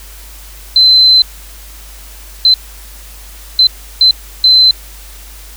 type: tone bursts at uneven times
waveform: sine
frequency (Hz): 4065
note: B7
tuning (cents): +49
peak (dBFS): -3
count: 5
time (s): 0.76-1.22 / 2.45-2.54 / 3.59-3.67 / 4.01-4.11 / 4.44-4.71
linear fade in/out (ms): 2
effects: added 50 Hz sine -32 dBFS peak until 5.56 s + white hiss -36 dBFS RMS until 5.56 s